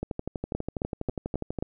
two click trains, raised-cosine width 2 ms, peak -15 / -17 dBFS, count 5 / 20, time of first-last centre 0.55-1.625 / 0.03-1.587 s, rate 3.72 / 12.2 Hz, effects none

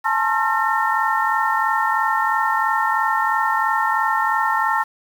sine tone cluster, 858 / 901 / 1072 / 1354 / 1822 Hz, A5 / A5 / C6 / E6 / A#6, -44 / +41 / +42 / +46 / -40 cents, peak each -23 dBFS, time 0.04-4.84 s, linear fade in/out 20 ms, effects 7-bit

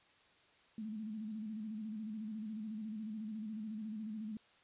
sine tone with vibrato, 216.2 Hz, A3, 30 cents flat, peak -40 dBFS, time 0.78-4.37 s, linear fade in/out 2 ms, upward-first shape square, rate 14 Hz, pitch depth 54 cents each way, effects white hiss -67 dBFS RMS until 4.63 s + resampled to 8000 Hz

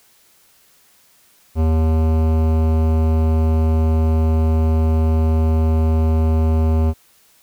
sine tone with hard clipping, 79.7 Hz, D#2, 42 cents sharp, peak -15 dBFS, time 1.55-6.94 s, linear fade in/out 50 ms, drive 17 dB, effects white hiss -54 dBFS RMS until 7.42 s

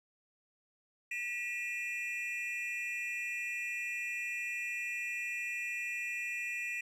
triangle tone cluster, 1945 / 2425 / 2658 Hz, B6 / D#7 / E7, -27 / -45 / +14 cents, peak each -39 / -37 / -39 dBFS, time 1.11-6.81 s, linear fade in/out 5 ms, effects none

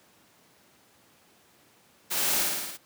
white noise with echo, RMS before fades -29 dBFS, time 2.1-2.44 s, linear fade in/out 20 ms, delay 56 ms, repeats 6, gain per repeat -2 dB, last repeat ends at 2.776 s, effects pink hiss -60 dBFS RMS until 2.85 s + high-pass 150 Hz 12 dB/octave

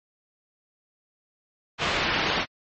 white low-pass noise, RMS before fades -25 dBFS, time 1.78-2.46 s, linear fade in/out 50 ms, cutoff 3100 Hz, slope 12 dB/octave, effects low-pass 5000 Hz 12 dB/octave + MP3 32 kbps

